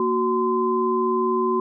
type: tone cluster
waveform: sine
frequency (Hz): 234.4 / 370 / 1030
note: A#3 / F#4 / C6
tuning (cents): +10 / 0 / -28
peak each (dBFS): -26 / -21 / -23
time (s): 0-1.6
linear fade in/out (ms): 2
effects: none